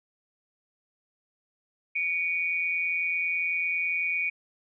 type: tone pair together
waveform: sine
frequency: 2264 / 2434 Hz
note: C#7 / D#7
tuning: +36 / -39 cents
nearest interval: minor second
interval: 125 cents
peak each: -28 / -28 dBFS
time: 1.95-4.3 s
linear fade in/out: 10 ms
effects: none